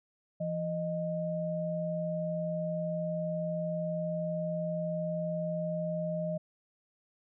sine tone pair together, 168.46 / 619 Hz, E3 / D#5, +38 / -9 cents, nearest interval octave + major seventh, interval 2253 cents, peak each -34 / -33 dBFS, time 0.4-6.38 s, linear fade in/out 10 ms, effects none

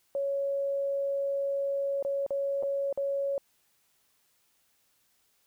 sine tone with dropouts, 556 Hz, C#5, 5 cents sharp, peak -27 dBFS, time 0.15-3.38 s, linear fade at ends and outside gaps 1 ms, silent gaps 2.026-2.049 / 2.264-2.306 / 2.626-2.633 / 2.927-2.975 s, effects white hiss -70 dBFS RMS until 5.46 s

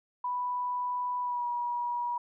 sine tone with pitch glide, 987.8 to 963.6 Hz, B5 to B5, 0 to -43 cents, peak -29 dBFS, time 0.24-2.18 s, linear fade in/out 5 ms, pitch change -43 cents, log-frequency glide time 1.21-1.46 s, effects none

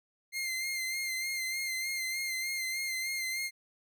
sawtooth tone with vibrato, 2099 Hz, C7, 5 cents sharp, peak -29 dBFS, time 0.32-3.51 s, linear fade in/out 50 ms, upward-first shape sine, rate 3.3 Hz, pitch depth 34 cents each way, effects none

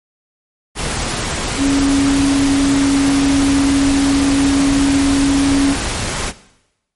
sine tone in noise, 277.2 Hz, C#4, in tune, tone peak -11 dBFS, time 1.57-5.76 s, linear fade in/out 50 ms, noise pink, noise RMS -20 dBFS, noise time 0.75-6.33 s, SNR +6 dB, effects noise-tail reverb RT60 0.9 s tail -17 dB re dry + MP3 48 kbps

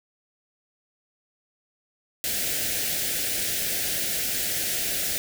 white band-stop noise, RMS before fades -27 dBFS, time 2.24-5.18 s, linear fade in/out 0 ms, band 740 to 1500 Hz, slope 48 dB/octave, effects none

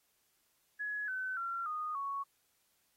sine tone with pitch steps, 1685 / 1518.6 / 1368.6 / 1233.5 / 1111.7 Hz, G#6 / F#6 / F6 / D#6 / C#6, +25 / +45 / -35 / -15 / +5 cents, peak -35 dBFS, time 0.79-2.24 s, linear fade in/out 20 ms, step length 290 ms, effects white hiss -75 dBFS RMS until 2.96 s + AAC 48 kbps

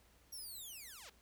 5% pulse linear sweep, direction down, 5700 to 373.2 Hz, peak -40 dBFS, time 0.32-1.1 s, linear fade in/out 10 ms, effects added 60 Hz sine -70 dBFS peak until 1.21 s + pink hiss -69 dBFS RMS until 1.21 s

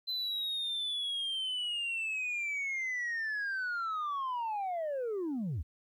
sine linear sweep, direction down, 4062 to 61.74 Hz, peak -30 dBFS, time 0.07-5.63 s, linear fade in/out 20 ms, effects tanh soft clip ceiling -31 dBFS + 12-bit

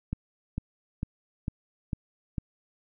click train, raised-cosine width 5 ms, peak -17 dBFS, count 6, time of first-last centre 0.13-2.382 s, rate 2.22 Hz, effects none

